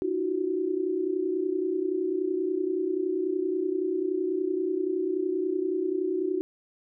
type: tone cluster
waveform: sine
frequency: 309.6 / 342.8 / 373.3 Hz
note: D#4 / F4 / F#4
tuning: -9 / -32 / +15 cents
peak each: -32 / -31 / -27 dBFS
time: 0.02-6.41 s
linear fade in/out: 0 ms
effects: none